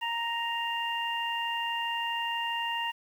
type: harmonic tone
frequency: 932.3 Hz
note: A#5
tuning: in tune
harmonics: 1 / 2 / 3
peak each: -32 / -36 / -33 dBFS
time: 0.01-2.92 s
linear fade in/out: 20 ms
effects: 9-bit